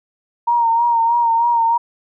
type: tone with vibrato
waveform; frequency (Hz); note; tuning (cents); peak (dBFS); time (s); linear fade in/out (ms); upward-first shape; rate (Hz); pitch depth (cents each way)
sine; 932; A#5; -1; -12; 0.47-1.78; 10; sine; 3.2; 39
effects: none